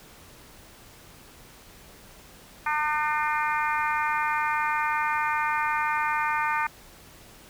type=harmonic tone; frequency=302.1 Hz; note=D4; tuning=49 cents sharp; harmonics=3 / 4 / 5 / 6 / 7 / 8; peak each=-27 / -29 / -31 / -33 / -34 / -35 dBFS; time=2.66-6.67 s; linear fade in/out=5 ms; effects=pink hiss -50 dBFS RMS until 7.49 s